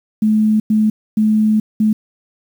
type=tone bursts at uneven times; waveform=sine; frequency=215.5 Hz; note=A3; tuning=36 cents flat; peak=-10 dBFS; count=4; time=0.22-0.6 / 0.7-0.9 / 1.17-1.6 / 1.8-1.93 s; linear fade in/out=5 ms; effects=7-bit